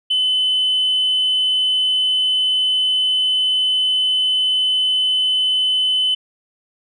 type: tone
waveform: sine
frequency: 3027 Hz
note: F#7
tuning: 39 cents sharp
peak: -13 dBFS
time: 0.1-6.15 s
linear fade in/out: 10 ms
effects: tanh soft clip ceiling -11 dBFS